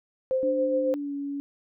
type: tone with tremolo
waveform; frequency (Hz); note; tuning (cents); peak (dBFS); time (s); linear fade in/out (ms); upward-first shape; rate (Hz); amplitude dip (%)
sine; 521; C5; -7; -21; 0.31-0.94; 0; sine; 7.2; 35
type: tone with pitch glide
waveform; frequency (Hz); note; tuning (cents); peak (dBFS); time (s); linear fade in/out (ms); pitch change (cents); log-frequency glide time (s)
sine; 293.7 to 282.4; D4 to C#4; 0 to +32; -29; 0.43-1.4; 0; -68; 0.86-1.14
effects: none